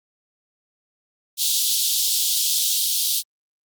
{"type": "high-pass noise", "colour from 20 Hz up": "pink", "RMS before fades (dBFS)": -21, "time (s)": [1.37, 3.23], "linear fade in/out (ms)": 50, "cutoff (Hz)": 3300, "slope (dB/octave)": 48, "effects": ["Opus 48 kbps"]}